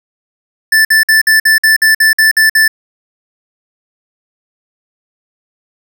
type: tone bursts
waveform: square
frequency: 1760 Hz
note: A6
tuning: in tune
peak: -6 dBFS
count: 11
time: 0.72-2.68 s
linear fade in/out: 5 ms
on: 130 ms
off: 53 ms
effects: none